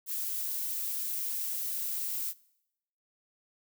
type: noise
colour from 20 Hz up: violet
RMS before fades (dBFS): -34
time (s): 0.06-2.34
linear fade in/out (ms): 50
effects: noise-tail reverb RT60 0.8 s tail -22 dB re dry